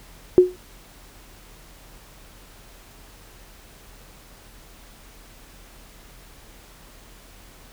sine tone with exponential decay, 363.7 Hz, F#4, 30 cents flat, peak -4 dBFS, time 0.38-0.56 s, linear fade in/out 0 ms, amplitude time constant 37 ms, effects added 41 Hz sine -49 dBFS peak until 7.72 s + pink hiss -49 dBFS RMS until 7.72 s

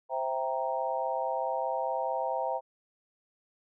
sine chord, C dominant seventh, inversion none, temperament equal, 523.3 / 659.3 / 784 / 932.3 Hz, C5 / E5 / G5 / Bb5, 0 / 0 / 0 / 0 cents, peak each -34 dBFS, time 0.09-2.61 s, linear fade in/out 50 ms, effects none

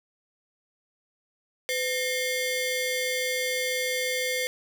sawtooth ring-modulated tone, 1322 Hz, E6, 5 cents sharp, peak -19 dBFS, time 1.69-4.47 s, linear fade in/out 0 ms, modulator 815 Hz, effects none

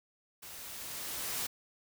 white noise with level ramp, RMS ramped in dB -48 to -35 dBFS, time 0.42-1.47 s, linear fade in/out 10 ms, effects none

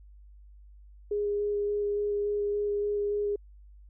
sine tone with vibrato, 411.4 Hz, G#4, 16 cents flat, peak -26 dBFS, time 1.11-3.36 s, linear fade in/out 5 ms, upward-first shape square, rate 3.5 Hz, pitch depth 8 cents each way, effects added 50 Hz sine -49 dBFS peak until 3.89 s

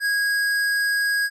sine tone with tanh clipping, 1646 Hz, G#6, 16 cents flat, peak -21 dBFS, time 0-1.3 s, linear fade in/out 50 ms, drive 16 dB, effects none

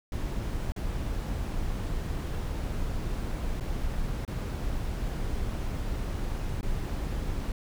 brown noise with dropouts, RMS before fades -31 dBFS, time 0.12-7.52 s, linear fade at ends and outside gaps 2 ms, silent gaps 0.721-0.762 / 3.6-3.607 / 4.251-4.277 / 6.611-6.629 s, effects none

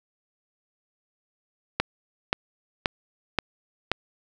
click train, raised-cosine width 0.3 ms, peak -5 dBFS, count 5, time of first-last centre 1.8-3.916 s, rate 1.89 Hz, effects none

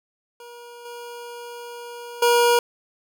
25% pulse tone with level steps, 477.3 Hz, A#4, 41 cents sharp, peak -36 / -31 / -11 dBFS, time 0.4-2.59 s, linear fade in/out 2 ms, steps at 0.85 / 2.22 s, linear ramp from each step 5 ms, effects none

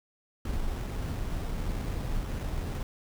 brown noise with sample-and-hold, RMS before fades -32 dBFS, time 0.45-2.83 s, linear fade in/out 2 ms, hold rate 4410 Hz, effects none

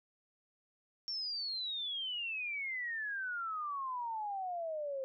sine exponential sweep, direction down, 5510 to 523.3 Hz, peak -36 dBFS, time 1.08-5.04 s, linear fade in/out 0 ms, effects none

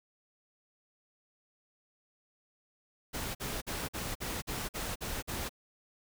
pink noise bursts, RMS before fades -37 dBFS, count 9, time 3.13-5.494 s, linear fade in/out 20 ms, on 220 ms, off 48 ms, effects none

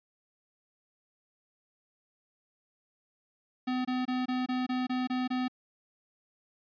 square tone bursts, 253.5 Hz, B3, 45 cents sharp, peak -29 dBFS, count 9, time 3.67-5.482 s, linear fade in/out 10 ms, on 180 ms, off 24 ms, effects resampled to 11025 Hz

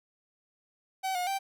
45% pulse tone with pitch steps, 762 / 719 / 781 Hz, G5 / F#5 / G5, -49 / -50 / -7 cents, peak -29 dBFS, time 1.03-1.39 s, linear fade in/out 20 ms, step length 120 ms, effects none

